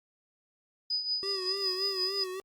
sine tone with tremolo, 4978 Hz, D#8, in tune, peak -26 dBFS, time 0.9-2.24 s, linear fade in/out 5 ms, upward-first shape triangle, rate 5.5 Hz, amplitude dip 70%
square tone with vibrato, 382.4 Hz, G4, 43 cents flat, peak -36 dBFS, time 1.23-2.4 s, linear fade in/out 0 ms, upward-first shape sine, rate 3.5 Hz, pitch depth 68 cents each way
effects Opus 32 kbps

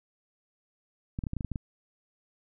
clicks, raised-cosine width 5 ms, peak -20 dBFS, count 9, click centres 1.189 / 1.238 / 1.268 / 1.334 / 1.367 / 1.408 / 1.447 / 1.517 / 1.558 s, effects none

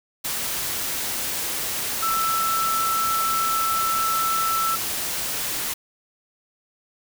sine tone in noise, 1325 Hz, E6, 9 cents sharp, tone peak -21 dBFS, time 2.02-4.76 s, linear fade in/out 10 ms, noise white, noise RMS -27 dBFS, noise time 0.24-5.74 s, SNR +3 dB, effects none

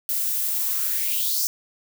violet noise with high-pass filter sweep, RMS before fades -24 dBFS, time 0.09-1.47 s, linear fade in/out 0 ms, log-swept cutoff 250 to 5700 Hz, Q 4.3, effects none

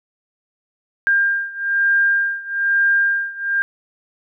sine beating tone pair, 1600 / 1601.1 Hz, G6 / G6, +35 / +36 cents, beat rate 1.1 Hz, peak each -17 / -19 dBFS, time 1.07-3.62 s, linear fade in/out 0 ms, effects none

